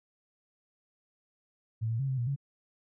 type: tone with pitch steps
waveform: sine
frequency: 111.8 / 114.2 / 136.1 / 131.6 / 119.8 / 139.1 Hz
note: A2 / A#2 / C#3 / C3 / A#2 / C#3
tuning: +28 / -35 / -31 / +10 / +48 / +6 cents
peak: -28 dBFS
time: 1.81-2.362 s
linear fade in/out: 20 ms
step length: 92 ms
effects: none